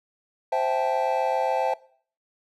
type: chord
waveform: triangle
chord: A minor seventh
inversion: first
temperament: equal with one note detuned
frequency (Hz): 523.3 / 659.3 / 784 / 871.4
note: C5 / E5 / G5 / A5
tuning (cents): 0 / 0 / 0 / -17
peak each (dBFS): -25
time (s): 0.52-1.74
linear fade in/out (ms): 5
effects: noise-tail reverb RT60 0.5 s tail -20 dB re dry